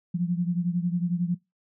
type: beating tone pair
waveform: sine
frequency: 172.6 / 183.6 Hz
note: F3 / F#3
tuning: -20 / -13 cents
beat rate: 11 Hz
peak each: -25 / -28 dBFS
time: 0.14-1.35 s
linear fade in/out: 10 ms
effects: noise-tail reverb RT60 0.2 s tail -22 dB re dry